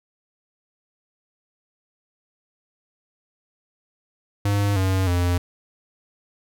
square tone with pitch steps, 101.4 / 94.61 / 88.27 Hz, G#2 / F#2 / F2, -41 / +39 / +19 cents, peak -19 dBFS, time 4.45-5.38 s, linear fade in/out 5 ms, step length 310 ms, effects none

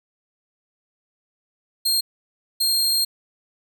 sawtooth tone bursts at uneven times, 4213 Hz, C8, 11 cents sharp, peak -15 dBFS, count 2, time 1.85-2.01 / 2.6-3.05 s, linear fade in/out 10 ms, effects none

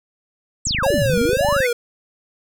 sine exponential two-way sweep, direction down then up, 8400 to 103.83 to 2272 Hz, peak -19 dBFS, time 0.65-1.67 s, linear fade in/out 5 ms, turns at 1.04 s
click train, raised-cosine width 5 ms, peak -15 dBFS, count 25, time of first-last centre 0.67-1.604 s, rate 25.7 Hz
square tone with vibrato, 523.3 Hz, C5, in tune, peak -18 dBFS, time 0.83-1.73 s, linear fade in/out 5 ms, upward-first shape sine, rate 1.9 Hz, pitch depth 190 cents each way
effects none

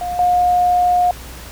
sine tone pair in turn, 711 / 715.5 Hz, F5 / F5, +31 / +42 cents, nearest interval unison, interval 11 cents, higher second, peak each -20 / -11 dBFS, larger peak second, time 0.01-0.19 / 0.19-1.11 s, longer second, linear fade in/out 2 ms, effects added 60 Hz sine -35 dBFS peak until 1.51 s + pink hiss -36 dBFS RMS until 1.51 s

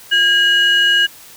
sine tone pair together, 1629.3 / 2903 Hz, G#6 / F#7, -34 / -34 cents, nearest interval minor seventh, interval 1000 cents, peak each -11 dBFS, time 0.11-1.07 s, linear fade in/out 20 ms, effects tanh soft clip ceiling -6 dBFS + white hiss -40 dBFS RMS until 1.36 s

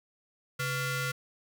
sawtooth ring-modulated tone, 633 Hz, D#5, 30 cents sharp, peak -23 dBFS, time 0.59-1.12 s, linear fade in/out 10 ms, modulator 769 Hz, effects 9-bit

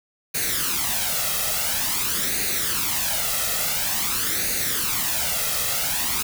white noise with flanger, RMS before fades -24 dBFS, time 0.34-6.23 s, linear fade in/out 10 ms, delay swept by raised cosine 0.46 to 1.56 ms, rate 0.48 Hz, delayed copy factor +0.65, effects none

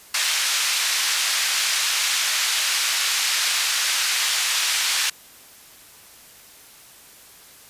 white band-pass noise, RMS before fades -22 dBFS, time 0.14-5.1 s, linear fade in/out 5 ms, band 1500 to 6000 Hz, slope 12 dB/octave, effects white hiss -47 dBFS RMS until 7.69 s + resampled to 32000 Hz

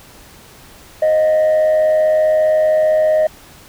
sine tone with frequency modulation, 622.3 Hz, D#5, in tune, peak -8 dBFS, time 1.02-3.27 s, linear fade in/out 5 ms, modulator 95.3 Hz, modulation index 0.27, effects tanh soft clip ceiling -9 dBFS + pink hiss -42 dBFS RMS until 3.68 s

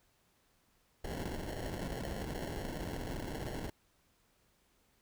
pink noise with sample-and-hold, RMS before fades -40 dBFS, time 1.04-3.7 s, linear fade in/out 5 ms, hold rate 1225 Hz, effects pink hiss -72 dBFS RMS until 5.01 s

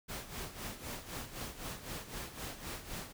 pink noise with tremolo, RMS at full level -41 dBFS, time 0.08-3.13 s, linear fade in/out 20 ms, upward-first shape sine, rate 3.9 Hz, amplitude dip 70%, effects none

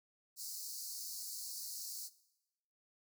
pink high-pass noise, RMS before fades -45 dBFS, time 0.36-2.1 s, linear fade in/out 50 ms, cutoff 4300 Hz, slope 96 dB/octave, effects noise-tail reverb RT60 0.9 s tail -18 dB re dry

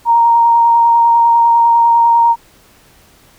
sine tone with vibrato, 932.3 Hz, A#5, in tune, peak -6 dBFS, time 0.05-2.36 s, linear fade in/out 50 ms, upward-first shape square, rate 10 Hz, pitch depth 9 cents each way, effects pink hiss -47 dBFS RMS until 3.38 s

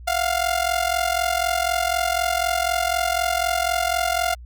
sawtooth ring-modulated tone, 701 Hz, F5, 6 cents sharp, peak -13 dBFS, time 0.07-4.35 s, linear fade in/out 10 ms, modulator 22 Hz, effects added 60 Hz sine -37 dBFS peak until 4.45 s

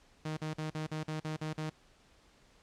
sawtooth tone bursts, 155.56 Hz, D#3, in tune, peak -31 dBFS, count 9, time 0.25-1.698 s, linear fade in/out 5 ms, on 120 ms, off 46 ms, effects pink hiss -64 dBFS RMS until 2.62 s + low-pass 7000 Hz 12 dB/octave

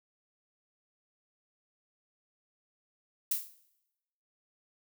violet noise with exponential decay, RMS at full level -26 dBFS, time 3.31-3.55 s, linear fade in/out 5 ms, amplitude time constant 51 ms, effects noise-tail reverb RT60 0.9 s tail -18 dB re dry

